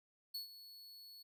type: tone with ADSR envelope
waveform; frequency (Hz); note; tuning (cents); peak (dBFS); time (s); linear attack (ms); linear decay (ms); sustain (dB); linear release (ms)
45% pulse; 4400; C#8; -14; -39; 0.34-1.23; 10; 120; -14; 13
effects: none